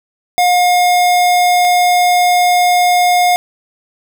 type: tone pair in turn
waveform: square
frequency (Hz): 715 / 715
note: F5 / F5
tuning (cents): +41 / +41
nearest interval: unison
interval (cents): 0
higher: neither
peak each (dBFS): -9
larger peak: neither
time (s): 0.38-1.65 / 1.65-3.36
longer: second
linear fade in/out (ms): 0
effects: none